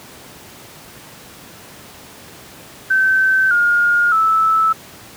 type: tone with pitch steps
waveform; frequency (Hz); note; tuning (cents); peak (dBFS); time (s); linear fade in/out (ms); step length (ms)
sine; 1541 / 1421.3 / 1310.9; G6 / F6 / E6; -30 / +30 / -10; -11; 2.9-4.73; 10; 610
effects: pink hiss -39 dBFS RMS until 5.16 s + high-pass 100 Hz 12 dB/octave